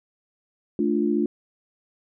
sine chord, D minor, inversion second, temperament equal, 220 / 293.7 / 349.2 Hz, A3 / D4 / F4, 0 / 0 / 0 cents, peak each -24 dBFS, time 0.79-1.26 s, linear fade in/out 2 ms, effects none

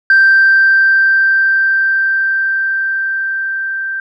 sine tone with level ramp, 1568 Hz, G6, in tune, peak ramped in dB -3 to -17 dBFS, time 0.1-4 s, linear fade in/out 2 ms, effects tanh soft clip ceiling -2 dBFS

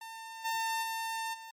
sawtooth tone with level steps, 901 Hz, A5, 41 cents sharp, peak -39 / -27 / -30 / -41 dBFS, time 0.01-1.51 s, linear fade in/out 5 ms, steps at 0.44 / 0.82 / 1.33 s, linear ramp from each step 20 ms, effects MP3 64 kbps

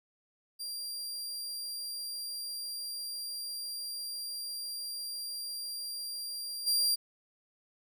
sawtooth tone with level steps, 4758 Hz, D8, 22 cents sharp, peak -34 / -23 dBFS, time 0.59-6.96 s, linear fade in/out 20 ms, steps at 6.66 s, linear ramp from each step 20 ms, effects none

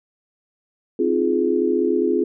sine chord, F minor seventh, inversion second, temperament just, 261.9 / 314.3 / 349.2 / 419.1 Hz, C4 / Eb4 / F4 / Ab4, +2 / +18 / 0 / +16 cents, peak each -23 / -26 / -20 / -21 dBFS, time 0.99-2.24 s, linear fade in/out 5 ms, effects none

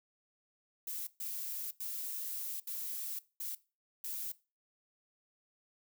violet noise bursts at uneven times, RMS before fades -40 dBFS, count 6, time 0.87-1.07 / 1.2-1.71 / 1.8-2.6 / 2.67-3.19 / 3.4-3.55 / 4.04-4.32 s, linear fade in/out 5 ms, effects noise-tail reverb RT60 0.3 s tail -19 dB re dry

